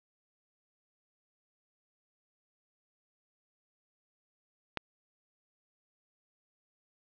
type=click; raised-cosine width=0.3 ms; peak=-16 dBFS; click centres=4.773 s; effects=resampled to 11025 Hz + 7-bit